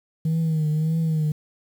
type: tone with vibrato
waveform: sine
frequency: 157.8 Hz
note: D#3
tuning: 25 cents sharp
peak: -17 dBFS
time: 0.25-1.32 s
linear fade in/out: 5 ms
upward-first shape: triangle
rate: 1.7 Hz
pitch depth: 73 cents each way
effects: tanh soft clip ceiling -18 dBFS + 8-bit